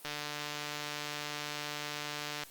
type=click train; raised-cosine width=0.2 ms; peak=-20 dBFS; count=354; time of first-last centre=0.05-2.435 s; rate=148 Hz; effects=white hiss -54 dBFS RMS until 2.5 s + Opus 24 kbps